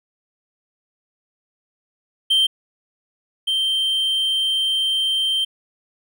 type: tone pair in turn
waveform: triangle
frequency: 3136 / 3136 Hz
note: G7 / G7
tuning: 0 / 0 cents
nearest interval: unison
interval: 0 cents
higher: neither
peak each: -12 / -16 dBFS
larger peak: first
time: 2.3-2.47 / 3.47-5.45 s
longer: second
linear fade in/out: 10 ms
effects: none